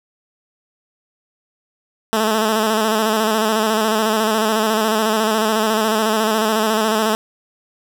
10% pulse tone with vibrato, 218.1 Hz, A3, 15 cents flat, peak -7 dBFS, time 2.13-7.15 s, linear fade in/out 0 ms, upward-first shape square, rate 14 Hz, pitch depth 39 cents each way, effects none

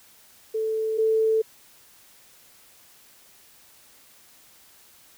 sine tone pair in turn, 440 / 441.7 Hz, A4 / A4, 0 / +7 cents, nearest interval unison, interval 7 cents, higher second, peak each -23 / -18 dBFS, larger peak second, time 0.54-0.98 / 0.98-1.42 s, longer neither, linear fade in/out 10 ms, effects white hiss -54 dBFS RMS until 5.17 s

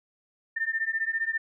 sine beating tone pair, 1792 / 1807 Hz, A6 / A6, +31 / +46 cents, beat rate 15 Hz, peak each -29 dBFS, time 0.56-1.38 s, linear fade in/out 10 ms, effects none

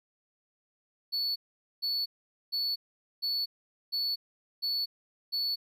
triangle tone bursts, 4437 Hz, C#8, 1 cent sharp, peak -27 dBFS, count 7, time 1.12-5.56 s, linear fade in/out 20 ms, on 240 ms, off 460 ms, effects none

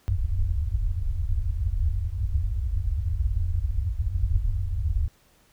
white low-pass noise, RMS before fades -25 dBFS, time 0.08-5.08 s, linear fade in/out 0 ms, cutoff 100 Hz, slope 96 dB/octave, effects pink hiss -61 dBFS RMS until 5.52 s

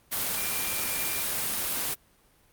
sine tone in noise, 2379 Hz, D7, 22 cents sharp, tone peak -37 dBFS, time 0.36-1.23 s, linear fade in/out 20 ms, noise white, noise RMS -29 dBFS, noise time 0.11-1.95 s, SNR -11 dB, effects pink hiss -62 dBFS RMS until 2.52 s + Opus 32 kbps

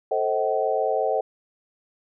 sine chord, A diminished seventh, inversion none, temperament just, 440 / 528 / 633.6 / 760.3 Hz, A4 / C5 / Eb5 / Gb5, 0 / +16 / +31 / +47 cents, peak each -26 dBFS, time 0.11-1.21 s, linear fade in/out 5 ms, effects none

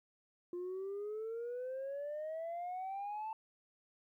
sine exponential sweep, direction up, 349.2 to 891 Hz, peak -37 dBFS, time 0.53-3.33 s, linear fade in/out 2 ms, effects tanh soft clip ceiling -37 dBFS + 13-bit

